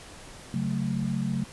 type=chord; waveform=sine; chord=F# minor; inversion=second; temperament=equal; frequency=138.59 / 185 / 220 Hz; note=C#3 / F#3 / A3; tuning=0 / 0 / 0 cents; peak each=-30 dBFS; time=0.54-1.44 s; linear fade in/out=2 ms; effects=pink hiss -46 dBFS RMS until 1.52 s + resampled to 24000 Hz